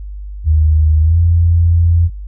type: tone with pitch glide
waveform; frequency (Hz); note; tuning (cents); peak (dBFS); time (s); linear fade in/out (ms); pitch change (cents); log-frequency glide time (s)
sine; 77.78 to 84.82; D#2 to E2; 0 to +50; -7; 0.44-2.1; 50; +150; 1.01-1.18
effects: added 50 Hz sine -24 dBFS peak until 2.27 s